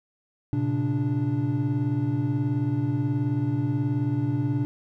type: tone cluster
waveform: triangle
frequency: 116.1 / 134.7 / 292.5 Hz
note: A#2 / C#3 / D4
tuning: -7 / -49 / -7 cents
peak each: -25 dBFS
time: 0.53-4.65 s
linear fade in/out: 0 ms
effects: none